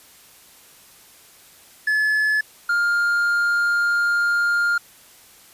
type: tone pair in turn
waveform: triangle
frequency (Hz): 1719 / 1406.1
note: A6 / F6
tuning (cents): -41 / +11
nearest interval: minor third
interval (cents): 348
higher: first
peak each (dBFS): -15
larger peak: neither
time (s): 1.87-2.41 / 2.69-4.78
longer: second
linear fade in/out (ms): 5
effects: white hiss -49 dBFS RMS until 5.53 s + resampled to 32000 Hz